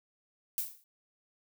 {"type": "noise with exponential decay", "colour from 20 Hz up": "violet", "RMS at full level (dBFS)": -30, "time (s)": [0.58, 0.84], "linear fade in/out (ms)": 0, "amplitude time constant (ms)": 56, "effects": []}